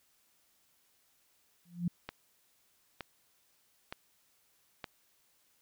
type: tone with exponential growth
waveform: sine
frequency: 174.1 Hz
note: F3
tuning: 5 cents flat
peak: -26 dBFS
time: 1.65-1.88 s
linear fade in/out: 5 ms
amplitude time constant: 49 ms
type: click train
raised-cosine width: 0.3 ms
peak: -23 dBFS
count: 4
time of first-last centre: 2.09-4.842 s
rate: 1.09 Hz
effects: white hiss -71 dBFS RMS until 5.61 s